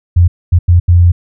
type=tone bursts at uneven times; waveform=sine; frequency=87.31 Hz; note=F2; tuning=in tune; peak=-3 dBFS; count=4; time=0.16-0.28 / 0.52-0.59 / 0.68-0.8 / 0.88-1.12 s; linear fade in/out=10 ms; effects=none